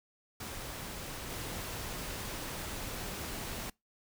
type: noise with level steps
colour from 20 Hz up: pink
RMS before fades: -42 / -40 dBFS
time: 0.4-3.7 s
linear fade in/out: 5 ms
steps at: 1.29 s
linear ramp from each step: 20 ms
effects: noise-tail reverb RT60 0.2 s tail -25 dB re dry